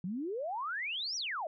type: exponential two-way sweep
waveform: sine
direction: up then down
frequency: 169.3 to 5920 to 587 Hz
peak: -34 dBFS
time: 0.04-1.47 s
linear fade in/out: 2 ms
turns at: 1.16 s
effects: none